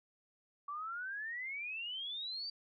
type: exponential sweep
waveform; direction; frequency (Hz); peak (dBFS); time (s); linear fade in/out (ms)
sine; up; 1135 to 4699; -39; 0.68-2.5; 5
effects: none